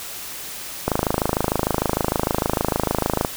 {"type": "click train", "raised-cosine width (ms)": 1, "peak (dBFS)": -4, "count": 64, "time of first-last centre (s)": [0.88, 3.248], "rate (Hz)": 26.6, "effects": ["white hiss -33 dBFS RMS until 3.36 s"]}